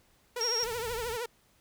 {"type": "tone with vibrato", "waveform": "sawtooth", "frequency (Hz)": 466.2, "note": "A#4", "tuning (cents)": 0, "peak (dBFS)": -29, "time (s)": [0.36, 1.26], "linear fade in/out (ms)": 5, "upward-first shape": "triangle", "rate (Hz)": 13, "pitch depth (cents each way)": 130}
{"type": "tone", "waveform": "sine", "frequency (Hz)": 5588, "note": "F8", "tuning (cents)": 0, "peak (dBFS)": -28, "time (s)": [0.41, 0.64], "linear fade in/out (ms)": 0}
{"type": "band-stop noise", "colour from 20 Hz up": "pink", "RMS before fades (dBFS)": -44, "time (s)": [0.63, 1.17], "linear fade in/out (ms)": 0, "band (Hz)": [140, 3200], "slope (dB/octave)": 12}
{"effects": ["pink hiss -66 dBFS RMS until 1.6 s"]}